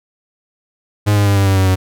45% pulse tone with pitch steps, 103.83 / 102.05 / 100.29 / 98.57 / 96.88 / 95.21 / 93.58 Hz, G#2 / G#2 / G2 / G2 / G2 / G2 / F#2, 0 / -30 / +40 / +10 / -20 / -50 / +20 cents, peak -10 dBFS, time 1.06-1.76 s, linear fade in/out 20 ms, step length 100 ms, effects none

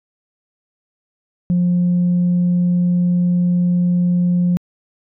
sine tone, 177 Hz, F3, 23 cents sharp, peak -11 dBFS, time 1.5-4.57 s, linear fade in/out 0 ms, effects tanh soft clip ceiling -10 dBFS

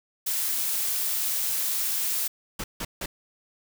blue noise, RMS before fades -27 dBFS, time 0.26-2.28 s, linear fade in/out 10 ms
pink noise bursts, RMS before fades -32 dBFS, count 3, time 2.59-3.06 s, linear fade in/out 5 ms, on 50 ms, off 160 ms
effects none

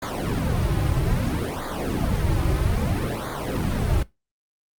brown noise with flanger, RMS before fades -23 dBFS, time 0.02-4.03 s, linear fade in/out 5 ms, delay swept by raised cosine 0.36 to 4.46 ms, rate 0.61 Hz, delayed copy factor -0.9, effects noise-tail reverb RT60 0.2 s tail -20 dB re dry + Opus 48 kbps

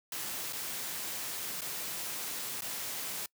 white noise with dropouts, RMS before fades -38 dBFS, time 0.12-3.26 s, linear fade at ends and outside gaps 2 ms, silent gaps 0.526-0.531 / 1.609-1.617 / 2.608-2.62 s, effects noise-tail reverb RT60 0.1 s tail -24 dB re dry + high-pass 100 Hz 12 dB/octave

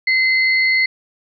sine tone pair together, 2057 / 4355 Hz, C7 / C#8, -30 / -31 cents, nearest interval octave + minor second, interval 1299 cents, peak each -13 / -22 dBFS, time 0.07-0.86 s, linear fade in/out 5 ms, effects none

